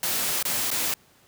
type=noise with dropouts; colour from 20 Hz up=white; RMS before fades=-26 dBFS; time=0.03-0.94 s; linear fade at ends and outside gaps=1 ms; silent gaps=0.427-0.452 / 0.704-0.714 s; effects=pink hiss -58 dBFS RMS until 1.27 s + high-pass 80 Hz 12 dB/octave